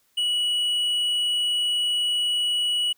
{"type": "tone with hard clipping", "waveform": "sine", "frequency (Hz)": 2932, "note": "F#7", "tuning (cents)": -16, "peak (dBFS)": -22, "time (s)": [0.17, 2.93], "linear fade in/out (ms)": 10, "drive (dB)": 4, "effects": ["white hiss -66 dBFS RMS until 2.97 s"]}